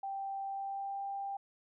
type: tone with pitch glide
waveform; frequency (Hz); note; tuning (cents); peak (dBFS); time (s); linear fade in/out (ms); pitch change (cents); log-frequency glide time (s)
sine; 784 to 792.2; G5 to G5; 0 to +18; -36; 0.03-1.37; 5; +18; 0.45-1.02
effects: none